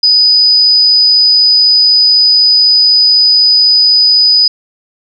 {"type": "tone", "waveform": "sine", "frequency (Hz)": 4978, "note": "D#8", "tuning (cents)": 0, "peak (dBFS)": -4, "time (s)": [0.03, 4.48], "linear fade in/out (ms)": 5, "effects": []}